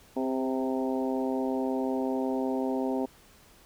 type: harmonic tone with a mistuned harmonic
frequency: 130.81 Hz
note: C3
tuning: in tune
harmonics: 2 / 3 / 4 / 5 / 6 / 7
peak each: -29 / -33 / -35 / -37 / -39 / -40 dBFS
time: 0.16-3.06 s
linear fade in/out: 10 ms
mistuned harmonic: 3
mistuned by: +23 cents
effects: pink hiss -57 dBFS RMS until 3.65 s